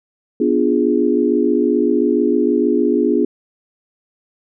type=chord; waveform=sine; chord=B diminished seventh; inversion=none; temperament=equal; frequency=246.9 / 293.7 / 349.2 / 415.3 Hz; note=B3 / D4 / F4 / Ab4; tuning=0 / 0 / 0 / 0 cents; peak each=-18 dBFS; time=0.4-3.25 s; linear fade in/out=5 ms; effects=none